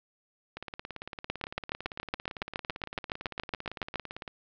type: two click trains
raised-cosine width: 0.3 ms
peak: -14 / -22 dBFS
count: 20 / 67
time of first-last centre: 1.3-3.957 / 0.57-4.278 s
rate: 7.15 / 17.8 Hz
effects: low-pass 5000 Hz 12 dB/octave

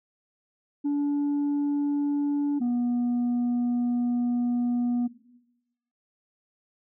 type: tone pair in turn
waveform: sine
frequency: 288.2 / 242.3 Hz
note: D4 / B3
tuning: -33 / -33 cents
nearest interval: minor third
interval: 300 cents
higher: first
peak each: -20 dBFS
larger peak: neither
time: 0.84-2.6 / 2.6-5.08 s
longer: second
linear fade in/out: 20 ms
effects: noise-tail reverb RT60 0.9 s tail -17 dB re dry + tanh soft clip ceiling -22 dBFS

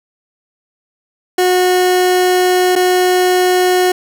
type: tone with dropouts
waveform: 30% pulse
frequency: 364.4 Hz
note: F#4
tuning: 26 cents flat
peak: -7 dBFS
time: 1.38-3.92 s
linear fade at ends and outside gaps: 5 ms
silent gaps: 2.755-2.76 s
effects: none

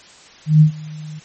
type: tone with ADSR envelope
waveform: sine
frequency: 154 Hz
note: D#3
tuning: 17 cents flat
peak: -4 dBFS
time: 0.46-1.2 s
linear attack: 150 ms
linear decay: 100 ms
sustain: -24 dB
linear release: 20 ms
effects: white hiss -44 dBFS RMS until 1.24 s + MP3 32 kbps

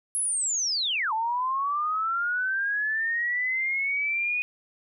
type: linear two-way sweep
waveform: sine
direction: down then up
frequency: 10810 to 867 to 2485 Hz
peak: -24 dBFS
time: 0.15-4.42 s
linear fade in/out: 0 ms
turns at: 1.13 s
effects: none

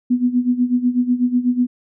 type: tone with tremolo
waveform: sine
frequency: 246.9 Hz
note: B3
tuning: in tune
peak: -11 dBFS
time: 0.1-1.67 s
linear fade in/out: 10 ms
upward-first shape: sine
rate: 8.1 Hz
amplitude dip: 80%
effects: none

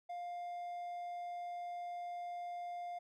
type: tone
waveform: triangle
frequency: 703 Hz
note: F5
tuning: 11 cents sharp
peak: -39 dBFS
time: 0.09-2.99 s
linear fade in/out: 10 ms
effects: none

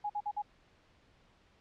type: tone bursts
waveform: sine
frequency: 830 Hz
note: G#5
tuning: 1 cent flat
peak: -32 dBFS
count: 4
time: 0.04-0.422 s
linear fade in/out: 10 ms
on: 58 ms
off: 50 ms
effects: pink hiss -66 dBFS RMS until 1.6 s + low-pass 4000 Hz 12 dB/octave

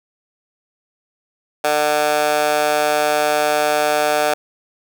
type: tone with high-pass filter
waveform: 15% pulse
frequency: 150 Hz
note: D3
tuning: 37 cents sharp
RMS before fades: -17 dBFS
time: 1.64-4.34 s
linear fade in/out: 5 ms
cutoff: 710 Hz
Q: 2.3
effects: none

